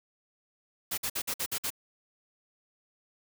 white noise bursts, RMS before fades -32 dBFS, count 7, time 0.91-1.704 s, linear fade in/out 10 ms, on 68 ms, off 53 ms, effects none

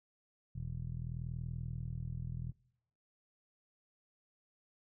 15% pulse tone with low-pass filter, 40.69 Hz, E1, 22 cents flat, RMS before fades -41 dBFS, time 0.55-2.52 s, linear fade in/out 10 ms, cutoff 140 Hz, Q 3.1, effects noise-tail reverb RT60 0.8 s tail -24 dB re dry

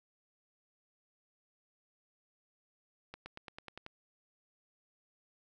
accelerating click train, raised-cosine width 0.3 ms, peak -29 dBFS, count 8, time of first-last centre 3.14-3.864 s, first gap 120 ms, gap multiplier 0.95, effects none

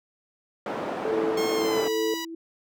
white band-pass noise, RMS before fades -31 dBFS, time 0.66-1.88 s, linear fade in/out 2 ms, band 250 to 710 Hz, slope 12 dB/octave
sine tone, 440 Hz, A4, in tune, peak -24 dBFS, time 1.05-2.14 s, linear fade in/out 2 ms
sine tone with tremolo, 329.6 Hz, E4, in tune, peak -28 dBFS, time 1.12-2.35 s, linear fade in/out 5 ms, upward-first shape sine, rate 2.4 Hz, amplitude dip 60%
10% pulse tone with pitch glide, 1077 to 976.3 Hz, C6 to B5, +50 to -20 cents, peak -23 dBFS, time 1.37-2.25 s, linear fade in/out 5 ms, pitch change -170 cents, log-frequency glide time 1.55-1.88 s
effects none

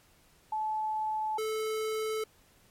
sine / square tone pair in turn, 865 / 436.1 Hz, A5 / A4, -30 / -15 cents, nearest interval octave, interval 1185 cents, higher first, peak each -29 / -31 dBFS, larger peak first, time 0.52-1.38 / 1.38-2.24 s, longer neither, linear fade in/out 5 ms, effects pink hiss -63 dBFS RMS until 2.7 s + MP3 64 kbps

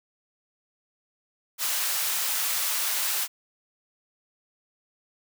white high-pass noise, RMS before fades -27 dBFS, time 1.58-3.28 s, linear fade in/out 50 ms, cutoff 820 Hz, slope 12 dB/octave, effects none

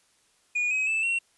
triangle tone with pitch steps, 2447 / 2538 / 2632 / 2729 Hz, D#7 / D#7 / E7 / F7, -29 / +34 / -3 / -41 cents, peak -22 dBFS, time 0.55-1.19 s, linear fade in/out 10 ms, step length 160 ms, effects white hiss -65 dBFS RMS until 1.37 s + resampled to 24000 Hz

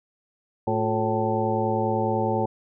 harmonic tone with a mistuned harmonic, 110 Hz, A2, in tune, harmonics 1 / 2 / 3 / 4 / 5 / 7 / 8, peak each -29 / -29 / -29 / -29 / -29 / -29 / -29 dBFS, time 0.67-2.46 s, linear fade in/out 5 ms, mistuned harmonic 3, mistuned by +130 cents, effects none

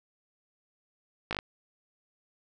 slowing click train, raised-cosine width 0.3 ms, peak -15 dBFS, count 5, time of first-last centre 1.31-1.389 s, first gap 18 ms, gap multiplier 1.06, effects none

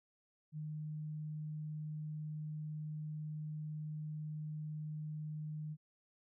sine tone, 153 Hz, D#3, 29 cents flat, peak -40 dBFS, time 0.52-5.77 s, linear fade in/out 50 ms, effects none

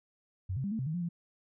sine tone with pitch steps, 93.6 / 132.6 / 199.7 / 222.6 / 130.5 / 156.8 / 176.3 / 170.9 Hz, F#2 / C3 / G3 / A3 / C3 / D#3 / F3 / F3, +20 / +23 / +32 / +20 / -4 / +14 / +17 / -37 cents, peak -31 dBFS, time 0.49-1.09 s, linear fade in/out 10 ms, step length 75 ms, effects none

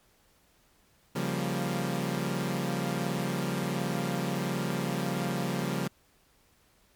sawtooth chord, G half-diminished seventh, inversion second, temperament equal, 138.59 / 174.61 / 196 / 233.1 Hz, Db3 / F3 / G3 / Bb3, 0 / 0 / 0 / 0 cents, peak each -30 / -29 / -31 / -32 dBFS, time 1.15-5.88 s, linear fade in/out 10 ms, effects pink hiss -65 dBFS RMS until 6.95 s + MP3 96 kbps

